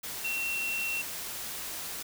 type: tone in noise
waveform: sine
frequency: 2721 Hz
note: F7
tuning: 46 cents flat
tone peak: -30 dBFS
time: 0.24-1.02 s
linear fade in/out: 10 ms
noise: white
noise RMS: -38 dBFS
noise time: 0.03-2.03 s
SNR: +5 dB
effects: none